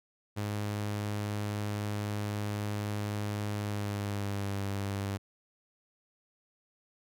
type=tone with pitch glide; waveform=sawtooth; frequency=103.83 to 99.26 Hz; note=G#2 to G2; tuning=0 to +22 cents; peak=-28 dBFS; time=0.36-5.18 s; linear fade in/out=20 ms; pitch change=-78 cents; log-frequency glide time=3.57-4.63 s; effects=none